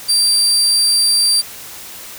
30% pulse tone, 4699 Hz, D8, in tune, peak -8 dBFS, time 0.08-1.42 s, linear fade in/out 20 ms, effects white hiss -33 dBFS RMS until 2.18 s

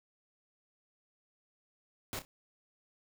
pink noise with echo, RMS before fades -39 dBFS, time 2.13-2.19 s, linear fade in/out 0 ms, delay 30 ms, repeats 2, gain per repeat -11 dB, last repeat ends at 2.25 s, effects none

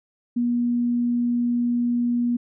sine tone, 240.4 Hz, B3, 46 cents flat, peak -19 dBFS, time 0.36-2.37 s, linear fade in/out 10 ms, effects none

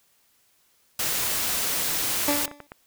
white noise, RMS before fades -26 dBFS, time 0.99-2.46 s, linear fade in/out 5 ms
clicks, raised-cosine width 0.5 ms, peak -23 dBFS, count 5, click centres 1.824 / 2.479 / 2.514 / 2.603 / 2.719 s
20% pulse tone with exponential decay, 290 Hz, D4, 22 cents flat, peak -15 dBFS, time 2.28-2.67 s, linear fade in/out 1 ms, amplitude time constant 84 ms
effects white hiss -64 dBFS RMS until 2.86 s

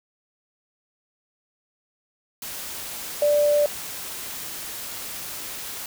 sine tone in noise, 587.3 Hz, D5, in tune, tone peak -16 dBFS, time 3.22-3.66 s, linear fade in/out 2 ms, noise white, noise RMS -34 dBFS, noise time 2.42-5.86 s, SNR +15 dB, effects none

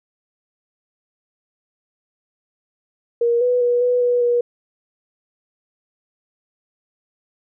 sine tone with pitch steps, 471.5 / 493.8 / 484.5 / 492.9 / 487.7 / 481 Hz, A#4 / B4 / B4 / B4 / B4 / B4, +20 / 0 / -33 / -3 / -22 / -46 cents, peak -14 dBFS, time 3.21-4.41 s, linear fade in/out 5 ms, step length 200 ms, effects none

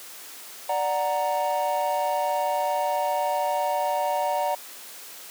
triangle chord, D augmented, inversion none, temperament equal, 587.3 / 740 / 932.3 Hz, D5 / F#5 / A#5, 0 / 0 / 0 cents, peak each -25 dBFS, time 0.69-4.55 s, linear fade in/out 5 ms, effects white hiss -42 dBFS RMS until 5.3 s + high-pass 300 Hz 12 dB/octave

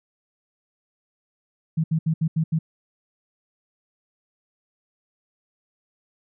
sine tone bursts at uneven times, 160.1 Hz, D#3, 50 cents sharp, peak -18 dBFS, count 6, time 1.77-1.84 / 1.91-1.99 / 2.06-2.14 / 2.21-2.28 / 2.36-2.44 / 2.52-2.59 s, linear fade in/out 10 ms, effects none

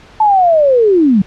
sine linear sweep, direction down, 880 to 179.3 Hz, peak -6 dBFS, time 0.2-1.22 s, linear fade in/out 5 ms, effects pink hiss -40 dBFS RMS until 1.26 s + low-pass 4000 Hz 12 dB/octave

